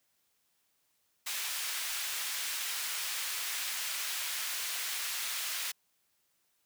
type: high-pass noise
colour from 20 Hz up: pink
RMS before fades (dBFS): -36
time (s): 1.26-5.72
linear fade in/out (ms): 10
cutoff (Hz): 1900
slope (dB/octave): 12
effects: white hiss -75 dBFS RMS until 6.65 s + high-pass 60 Hz 12 dB/octave